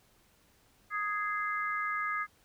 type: chord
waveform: sine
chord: Ab major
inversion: second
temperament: just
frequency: 1245.9 / 1661.2 / 2077 Hz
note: Eb6 / Ab6 / C7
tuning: +2 / 0 / -13 cents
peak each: -33 / -36 / -37 dBFS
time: 0.9-2.27 s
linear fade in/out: 50 ms
effects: pink hiss -66 dBFS RMS until 2.44 s